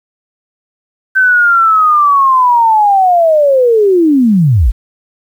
sine linear sweep, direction down, 1545 to 38.89 Hz, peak -5 dBFS, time 1.15-4.72 s, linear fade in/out 20 ms, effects 7-bit

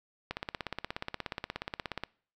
click train, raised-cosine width 0.3 ms, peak -18 dBFS, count 30, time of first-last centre 0.31-2.036 s, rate 16.8 Hz, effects noise-tail reverb RT60 0.5 s tail -24 dB re dry

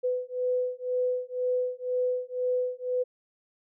sine beating tone pair, 499.8 / 501.8 Hz, B4 / B4, +21 / +28 cents, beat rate 2 Hz, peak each -29 dBFS, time 0.03-3.04 s, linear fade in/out 20 ms, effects none

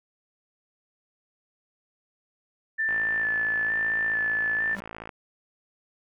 sine tone with vibrato, 1756 Hz, A6, 4 cents flat, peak -23 dBFS, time 2.78-4.76 s, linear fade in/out 20 ms, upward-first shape square, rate 1.1 Hz, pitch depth 18 cents each way
click train, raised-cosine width 0.5 ms, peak -23 dBFS, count 123, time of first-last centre 2.89-5.092 s, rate 55.4 Hz
square tone with exponential growth, 196 Hz, G3, in tune, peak -32 dBFS, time 4.67-4.8 s, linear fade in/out 5 ms, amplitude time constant 28 ms
effects none

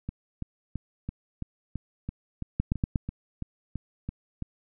two click trains, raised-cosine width 5 ms, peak -12 / -20 dBFS, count 4 / 14, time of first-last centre 2.6-2.958 / 0.09-4.423 s, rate 8.38 / 3 Hz, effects none

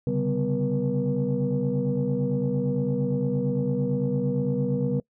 sine tone cluster, 134.9 / 143.7 / 193.1 / 248.8 / 480.3 Hz, C#3 / D3 / G3 / B3 / B4, -47 / -37 / -26 / +13 / -48 cents, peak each -28 dBFS, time 0.07-5 s, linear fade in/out 2 ms, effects noise-tail reverb RT60 0.1 s tail -24 dB re dry + tanh soft clip ceiling -15 dBFS

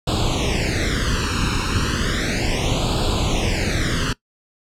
pink noise with flanger, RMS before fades -20 dBFS, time 0.07-4.13 s, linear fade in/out 5 ms, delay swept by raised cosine 0.25 to 0.75 ms, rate 0.34 Hz, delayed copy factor +1, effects noise-tail reverb RT60 0.1 s tail -20 dB re dry + low-pass 6000 Hz 12 dB/octave

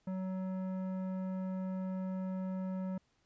sine tone with tanh clipping, 187.4 Hz, F#3, 22 cents sharp, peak -37 dBFS, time 0.07-2.98 s, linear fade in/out 5 ms, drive 13 dB, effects pink hiss -75 dBFS RMS until 3.25 s + resampled to 16000 Hz

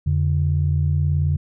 sine tone pair together, 85.92 / 144.6 Hz, F2 / D3, -28 / -27 cents, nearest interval major sixth, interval 901 cents, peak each -18 / -19 dBFS, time 0.06-1.37 s, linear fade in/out 10 ms, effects tanh soft clip ceiling -9 dBFS

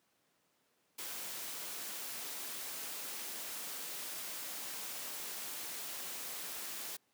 white noise, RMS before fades -43 dBFS, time 0.98-6.97 s, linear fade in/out 10 ms, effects pink hiss -75 dBFS RMS until 7.13 s + high-pass 200 Hz 12 dB/octave

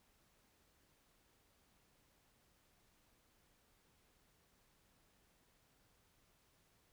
silence, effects pink hiss -74 dBFS RMS until 6.92 s

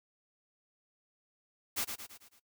white noise with echo, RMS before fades -33 dBFS, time 1.76-1.85 s, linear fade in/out 20 ms, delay 110 ms, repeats 5, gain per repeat -6 dB, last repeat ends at 2.4 s, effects noise-tail reverb RT60 0.1 s tail -20 dB re dry

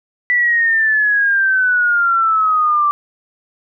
sine exponential sweep, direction down, 1975.5 to 1167 Hz, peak -11 dBFS, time 0.3-2.91 s, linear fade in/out 0 ms, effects none

